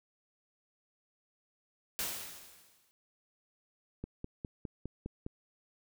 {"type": "noise with exponential decay", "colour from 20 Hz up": "white", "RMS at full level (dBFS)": -34, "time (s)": [1.99, 2.91], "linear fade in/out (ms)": 0, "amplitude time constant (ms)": 200}
{"type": "click train", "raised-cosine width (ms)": 3, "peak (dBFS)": -26, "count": 7, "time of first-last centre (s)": [4.04, 5.264], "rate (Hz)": 4.9}
{"effects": []}